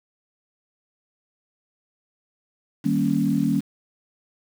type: chord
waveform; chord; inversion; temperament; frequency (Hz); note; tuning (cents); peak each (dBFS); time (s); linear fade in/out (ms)
sine; Eb dominant seventh; none; equal; 155.56 / 196 / 233.1 / 277.2; Eb3 / G3 / Bb3 / Db4; 0 / 0 / 0 / 0; -26 / -24 / -24 / -23; 2.84-3.61; 20
effects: 7-bit